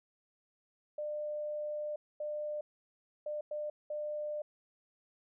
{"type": "tone bursts at uneven times", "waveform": "sine", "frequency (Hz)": 599, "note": "D5", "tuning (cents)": 34, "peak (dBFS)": -35, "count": 5, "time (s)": [[0.98, 1.96], [2.2, 2.61], [3.26, 3.41], [3.51, 3.7], [3.9, 4.42]], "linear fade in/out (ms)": 5, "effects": []}